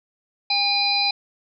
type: harmonic tone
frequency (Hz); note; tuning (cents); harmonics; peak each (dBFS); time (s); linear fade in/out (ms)
811; G#5; -41; 1 / 3 / 5 / 6; -25 / -25 / -21 / -25; 0.5-1.11; 5
effects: none